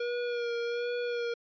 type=tone with vibrato; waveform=square; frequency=477.4 Hz; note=A#4; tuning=41 cents sharp; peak=-31 dBFS; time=0-1.34 s; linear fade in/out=5 ms; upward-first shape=sine; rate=1.3 Hz; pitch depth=26 cents each way; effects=resampled to 11025 Hz